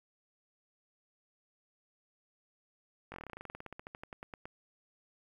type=slowing click train; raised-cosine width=0.5 ms; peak=-29 dBFS; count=25; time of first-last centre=3.12-4.455 s; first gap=20 ms; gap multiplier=1.08; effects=10-bit